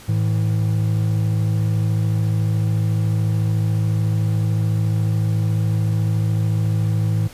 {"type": "tone pair together", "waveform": "triangle", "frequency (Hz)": [108.12, 162], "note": ["A2", "E3"], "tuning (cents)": [-30, -30], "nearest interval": "perfect fifth", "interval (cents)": 700, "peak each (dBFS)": [-15, -21], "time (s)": [0.08, 7.28], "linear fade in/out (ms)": 10, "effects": ["pink hiss -42 dBFS RMS until 7.33 s", "resampled to 32000 Hz"]}